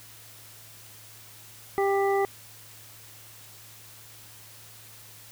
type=harmonic tone; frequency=395.1 Hz; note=G4; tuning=14 cents sharp; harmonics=1 / 2 / 3 / 5; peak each=-23 / -27 / -34 / -34 dBFS; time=1.78-2.25 s; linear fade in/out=0 ms; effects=added 109 Hz sine -55 dBFS peak until 5.31 s + white hiss -49 dBFS RMS until 5.31 s